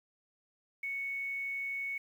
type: tone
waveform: sine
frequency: 2217 Hz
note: C#7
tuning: in tune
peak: -34 dBFS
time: 0.83-1.98 s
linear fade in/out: 5 ms
effects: 10-bit